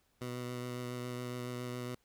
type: tone with vibrato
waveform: 15% pulse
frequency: 123.47 Hz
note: B2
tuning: in tune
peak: -32 dBFS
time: 0.21-1.95 s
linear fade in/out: 5 ms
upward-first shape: triangle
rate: 7.2 Hz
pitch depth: 18 cents each way
effects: pink hiss -74 dBFS RMS until 2.04 s